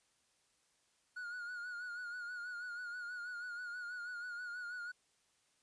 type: tone with vibrato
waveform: triangle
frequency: 1446 Hz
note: F#6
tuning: 40 cents flat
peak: -40 dBFS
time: 1.16-4.92 s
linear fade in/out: 10 ms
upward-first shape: sine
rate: 6.2 Hz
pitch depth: 50 cents each way
effects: white hiss -75 dBFS RMS until 5.62 s + resampled to 22050 Hz